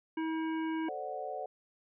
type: harmonic tone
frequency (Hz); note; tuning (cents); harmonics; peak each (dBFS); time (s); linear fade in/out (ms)
320.7; E4; -48; 1 / 3 / 5 / 7 / 9; -32 / -41 / -46 / -49 / -54; 0.17-0.89; 5
type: chord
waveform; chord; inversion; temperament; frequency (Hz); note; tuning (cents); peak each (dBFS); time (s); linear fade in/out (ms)
sine; D dominant seventh; second; equal; 440 / 523.3 / 587.3 / 740; A4 / C5 / D5 / F#5; 0 / 0 / 0 / 0; -44 / -43 / -42 / -39; 0.88-1.46; 5
effects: none